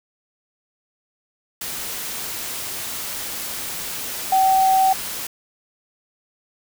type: tone in noise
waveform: sine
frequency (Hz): 764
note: G5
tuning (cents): -45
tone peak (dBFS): -13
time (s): 4.32-4.93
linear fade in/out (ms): 5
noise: white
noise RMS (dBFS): -29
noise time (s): 1.61-5.27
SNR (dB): +13
effects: none